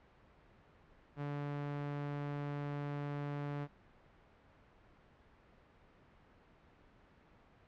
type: tone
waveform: sawtooth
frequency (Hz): 144.4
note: D3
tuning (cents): -29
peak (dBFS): -34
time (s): 1.16-3.68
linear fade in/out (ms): 50
effects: pink hiss -64 dBFS RMS until 7.67 s + low-pass 2000 Hz 12 dB/octave